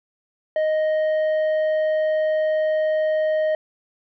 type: tone with tanh clipping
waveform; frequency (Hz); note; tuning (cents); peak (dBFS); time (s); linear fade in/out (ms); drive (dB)
sine; 622.3; D#5; 0; -19; 0.56-3.55; 2; 6
effects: none